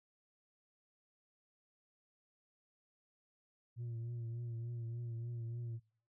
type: tone with vibrato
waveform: sine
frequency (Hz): 117.2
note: A#2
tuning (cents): +10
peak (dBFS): -37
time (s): 3.76-5.8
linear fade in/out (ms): 50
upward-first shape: triangle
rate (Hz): 3.4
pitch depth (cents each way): 48
effects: noise-tail reverb RT60 0.5 s tail -25 dB re dry + tanh soft clip ceiling -39 dBFS